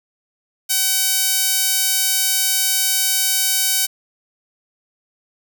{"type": "tone with high-pass filter", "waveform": "sawtooth", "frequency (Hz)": 760, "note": "F#5", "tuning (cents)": 46, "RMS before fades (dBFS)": -18, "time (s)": [0.69, 3.87], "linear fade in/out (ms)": 20, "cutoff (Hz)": 5500, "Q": 0.52, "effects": []}